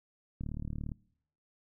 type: click train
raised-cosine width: 5 ms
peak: -26 dBFS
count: 20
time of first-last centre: 0.41-0.918 s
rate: 37.4 Hz
effects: noise-tail reverb RT60 0.7 s tail -25 dB re dry